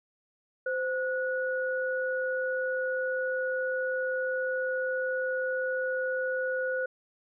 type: tone pair together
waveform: sine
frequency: 517 / 1462.3 Hz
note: C5 / F#6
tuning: -21 / -21 cents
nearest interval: octave + tritone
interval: 1800 cents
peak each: -29 / -32 dBFS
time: 0.66-6.86 s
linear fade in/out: 5 ms
effects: none